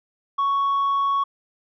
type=tone with tanh clipping; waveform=sine; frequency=1112 Hz; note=C#6; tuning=5 cents sharp; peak=-19 dBFS; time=0.38-1.24 s; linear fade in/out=10 ms; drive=1 dB; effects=none